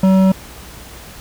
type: tone with hard clipping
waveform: triangle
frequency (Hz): 190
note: F#3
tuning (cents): +46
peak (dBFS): -10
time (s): 0.03-0.32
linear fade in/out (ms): 5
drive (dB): 14
effects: added 60 Hz sine -41 dBFS peak until 1.2 s + pink hiss -37 dBFS RMS until 1.2 s